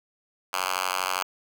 5% pulse tone with high-pass filter, 92.5 Hz, F#2, in tune, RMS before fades -28 dBFS, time 0.53-1.23 s, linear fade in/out 5 ms, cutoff 1200 Hz, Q 1.2, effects none

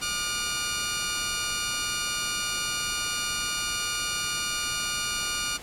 10% pulse tone cluster, 1200 / 1433 / 2309 Hz, D6 / F6 / D7, +37 / +44 / -30 cents, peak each -24 / -21 / -27 dBFS, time 0.01-5.58 s, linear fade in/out 20 ms, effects pink hiss -42 dBFS RMS until 5.62 s + low-pass 11000 Hz 12 dB/octave

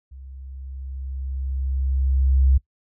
sine tone with level ramp, 66.4 Hz, C2, 26 cents sharp, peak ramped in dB -38 to -12 dBFS, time 0.11-2.58 s, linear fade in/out 10 ms, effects noise-tail reverb RT60 0.1 s tail -21 dB re dry

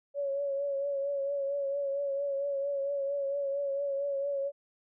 sine tone with vibrato, 559 Hz, C#5, 14 cents sharp, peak -29 dBFS, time 0.14-4.52 s, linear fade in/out 50 ms, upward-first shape triangle, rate 4.4 Hz, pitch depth 42 cents each way, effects none

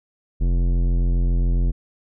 sine tone with tanh clipping, 43.65 Hz, F1, in tune, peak -18 dBFS, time 0.4-1.72 s, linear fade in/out 20 ms, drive 15 dB, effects none

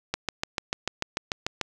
click train, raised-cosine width 0.2 ms, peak -9 dBFS, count 11, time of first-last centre 0.14-1.613 s, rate 6.79 Hz, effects none

